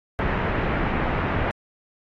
pink low-pass noise, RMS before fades -24 dBFS, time 0.19-1.51 s, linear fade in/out 0 ms, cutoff 2200 Hz, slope 24 dB/octave, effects AAC 32 kbps

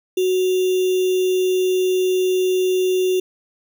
sine tone with sample-and-hold, 370 Hz, F#4, in tune, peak -15 dBFS, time 0.17-3.2 s, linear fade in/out 5 ms, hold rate 3150 Hz, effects none

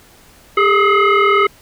sine tone with frequency modulation, 440 Hz, A4, in tune, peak -9 dBFS, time 0.57-1.47 s, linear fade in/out 5 ms, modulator 842 Hz, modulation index 2.1, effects pink hiss -46 dBFS RMS until 1.61 s

